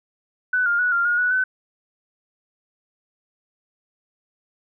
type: tone with pitch steps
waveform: sine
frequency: 1496 / 1406 / 1470 / 1392 / 1433 / 1474 / 1513 Hz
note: F#6 / F6 / F#6 / F6 / F6 / F#6 / F#6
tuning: +19 / +11 / -12 / -6 / +44 / -7 / +38 cents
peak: -17 dBFS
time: 0.53-1.44 s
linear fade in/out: 5 ms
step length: 130 ms
effects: none